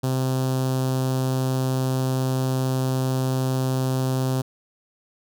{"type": "tone with notch filter", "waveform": "sawtooth", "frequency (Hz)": 130.5, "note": "C3", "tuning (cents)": -4, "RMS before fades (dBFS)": -23, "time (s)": [0.03, 4.42], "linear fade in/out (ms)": 10, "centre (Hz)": 2100, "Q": 0.79, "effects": []}